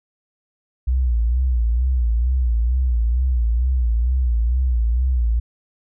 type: tone with vibrato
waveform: sine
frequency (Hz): 60.4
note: B1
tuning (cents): -38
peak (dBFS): -15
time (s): 0.87-5.4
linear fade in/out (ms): 10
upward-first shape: sine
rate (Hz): 2.2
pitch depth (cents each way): 120
effects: none